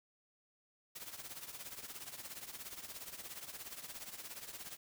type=noise with tremolo; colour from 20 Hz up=white; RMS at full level=-45 dBFS; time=0.95-4.77 s; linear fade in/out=10 ms; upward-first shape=triangle; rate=17 Hz; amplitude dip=80%; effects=none